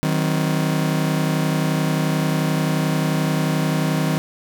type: chord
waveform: 40% pulse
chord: C diminished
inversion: first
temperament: just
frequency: 156.98 / 188.37 / 261.6 Hz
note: Eb3 / Gb3 / C4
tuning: +16 / +31 / 0 cents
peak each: -19 / -24 / -24 dBFS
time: 0.03-4.18 s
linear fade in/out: 0 ms
effects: none